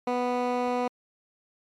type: tone with band-pass filter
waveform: 15% pulse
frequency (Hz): 246.9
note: B3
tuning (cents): 0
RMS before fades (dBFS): -27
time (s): 0.07-0.88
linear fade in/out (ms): 5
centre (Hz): 610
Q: 0.52
effects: MP3 96 kbps